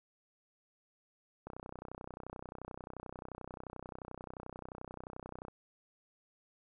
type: click train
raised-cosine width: 1 ms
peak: -30 dBFS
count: 127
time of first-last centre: 1.47-5.483 s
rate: 31.4 Hz
effects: none